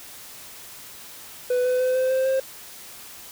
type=tone with pitch steps; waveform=triangle; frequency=497.4 / 503.8 / 510.2 / 516.7 / 523.3 / 530 Hz; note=B4 / B4 / C5 / C5 / C5 / C5; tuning=+12 / +34 / -44 / -22 / 0 / +22 cents; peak=-17 dBFS; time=1.5-2.4 s; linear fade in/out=5 ms; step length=150 ms; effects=white hiss -42 dBFS RMS until 3.31 s